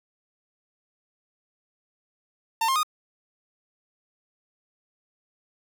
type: tone with pitch steps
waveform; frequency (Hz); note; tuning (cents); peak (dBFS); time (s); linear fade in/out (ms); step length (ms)
45% pulse; 904 / 1062 / 1234; A5 / C6 / D#6; +47 / +25 / -15; -21; 2.61-2.832; 5; 74
effects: none